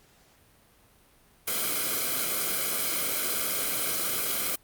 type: noise with comb filter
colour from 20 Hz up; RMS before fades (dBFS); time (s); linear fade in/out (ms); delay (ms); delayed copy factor
white; -28; 1.47-4.56; 10; 1.1; -0.8
effects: pink hiss -60 dBFS RMS until 4.63 s + Opus 48 kbps